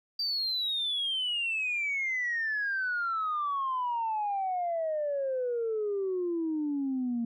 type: exponential sweep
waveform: sine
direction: down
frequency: 4699 to 230 Hz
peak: -27 dBFS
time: 0.19-7.25 s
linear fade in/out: 5 ms
effects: tanh soft clip ceiling -24 dBFS